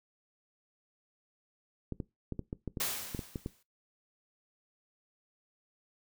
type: clicks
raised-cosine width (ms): 3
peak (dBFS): -23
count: 11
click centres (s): 1.923 / 2.002 / 2.323 / 2.393 / 2.529 / 2.677 / 2.772 / 3.148 / 3.192 / 3.358 / 3.461
type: noise with exponential decay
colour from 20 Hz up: white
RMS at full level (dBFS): -31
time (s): 2.8-3.63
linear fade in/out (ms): 5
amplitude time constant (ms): 180
effects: noise-tail reverb RT60 0.2 s tail -20 dB re dry

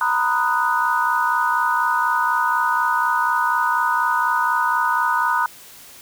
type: chord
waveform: sine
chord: B major seventh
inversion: third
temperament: equal with one note detuned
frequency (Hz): 932.3 / 996.4 / 1244.5 / 1480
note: A#5 / B5 / D#6 / F#6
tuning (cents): 0 / +15 / 0 / 0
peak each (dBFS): -22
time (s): 0.01-5.46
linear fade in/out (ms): 2
effects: white hiss -43 dBFS RMS until 6.01 s

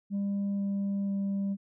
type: tone with pitch steps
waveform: sine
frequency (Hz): 199.9 / 198.75 / 197.6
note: G3 / G3 / G3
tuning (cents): +34 / +24 / +14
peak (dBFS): -25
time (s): 0.1-1.57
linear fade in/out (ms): 50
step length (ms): 490
effects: tanh soft clip ceiling -27 dBFS

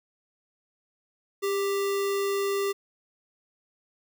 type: tone with sample-and-hold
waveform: sine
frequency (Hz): 398.1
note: G4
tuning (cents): +27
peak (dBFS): -24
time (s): 1.42-2.73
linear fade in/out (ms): 20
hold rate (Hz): 1575
effects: none

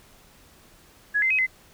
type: tone with pitch steps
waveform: sine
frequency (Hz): 1678 / 2074 / 2537 / 2047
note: G#6 / C7 / D#7 / C7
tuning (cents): +17 / -16 / +33 / -38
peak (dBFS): -19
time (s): 1.14-1.468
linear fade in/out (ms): 20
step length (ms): 82
effects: pink hiss -54 dBFS RMS until 1.73 s

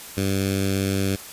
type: tone with notch filter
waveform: 10% pulse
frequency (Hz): 97.2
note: G2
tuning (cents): -14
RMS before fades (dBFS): -23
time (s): 0.17-1.16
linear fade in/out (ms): 5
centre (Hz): 940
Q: 0.5
effects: white hiss -39 dBFS RMS until 1.32 s + resampled to 32000 Hz

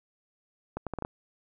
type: accelerating click train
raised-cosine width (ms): 1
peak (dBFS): -19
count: 6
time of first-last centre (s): 0.77-1.049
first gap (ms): 97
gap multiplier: 0.72
effects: none

